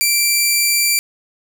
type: tone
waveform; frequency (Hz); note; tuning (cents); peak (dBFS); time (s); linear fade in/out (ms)
10% pulse; 2349; D7; 0; -4; 0.01-0.99; 0
effects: none